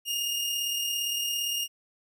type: tone with amplitude modulation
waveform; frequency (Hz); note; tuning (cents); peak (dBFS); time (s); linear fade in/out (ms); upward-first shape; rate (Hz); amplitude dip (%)
sawtooth; 2837; F7; +27; -23; 0.05-1.68; 50; sine; 37.5; 30
effects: none